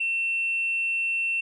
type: tone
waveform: sine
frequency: 2700 Hz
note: E7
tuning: 41 cents sharp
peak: -22 dBFS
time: 0-1.41 s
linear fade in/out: 10 ms
effects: tanh soft clip ceiling -20 dBFS